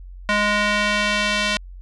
square tone with band-pass filter sweep, 207.7 Hz, G#3, in tune, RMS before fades -20 dBFS, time 0.29-1.57 s, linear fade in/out 0 ms, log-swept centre 1800 to 3100 Hz, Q 1.1, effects added 45 Hz sine -35 dBFS peak until 1.81 s + resampled to 24000 Hz

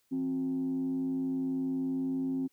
sine tone with frequency modulation, 264.9 Hz, C4, 22 cents sharp, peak -28 dBFS, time 0.11-2.48 s, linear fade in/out 20 ms, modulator 99.1 Hz, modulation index 0.35, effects tanh soft clip ceiling -25 dBFS + white hiss -73 dBFS RMS until 2.52 s

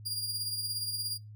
sawtooth tone with tremolo, 4814 Hz, D8, 42 cents sharp, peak -27 dBFS, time 0.05-1.18 s, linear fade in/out 20 ms, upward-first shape triangle, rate 17 Hz, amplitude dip 55%, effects noise-tail reverb RT60 0.2 s tail -24 dB re dry + added 106 Hz sine -45 dBFS peak until 1.35 s

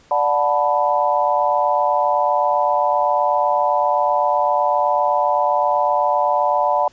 sine chord, B minor seventh, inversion first, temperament equal with one note detuned, 587.3 / 728.5 / 880 / 987.8 Hz, D5 / F#5 / A5 / B5, 0 / -27 / 0 / 0 cents, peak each -20 dBFS, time 0.11-6.88 s, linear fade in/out 2 ms, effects pink hiss -52 dBFS RMS until 6.92 s + resampled to 16000 Hz

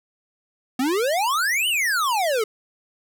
square exponential two-way sweep, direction up then down, 244 to 3059 to 413.5 Hz, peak -20 dBFS, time 0.79-2.44 s, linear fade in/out 5 ms, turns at 1.68 s, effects none

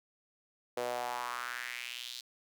sawtooth tone with high-pass filter sweep, 122.1 Hz, B2, 19 cents flat, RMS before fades -39 dBFS, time 0.77-2.21 s, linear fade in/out 5 ms, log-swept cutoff 500 to 4200 Hz, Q 3.4, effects none

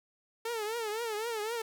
sawtooth tone with vibrato, 444.5 Hz, A4, 18 cents sharp, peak -29 dBFS, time 0.45-1.62 s, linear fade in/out 5 ms, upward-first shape triangle, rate 3.9 Hz, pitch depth 140 cents each way, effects none

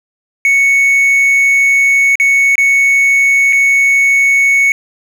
triangle tone with dropouts, 2217 Hz, C#7, in tune, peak -5 dBFS, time 0.45-4.72 s, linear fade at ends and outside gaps 1 ms, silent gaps 2.155-2.199 / 2.555-2.58 / 3.526-3.53 s, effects 7-bit

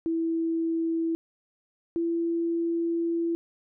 sine tone pair in turn, 328.8 / 335.9 Hz, E4 / E4, -4 / +33 cents, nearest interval unison, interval 37 cents, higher second, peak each -24 dBFS, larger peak neither, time 0.06-1.15 / 1.96-3.35 s, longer second, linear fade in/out 0 ms, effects none

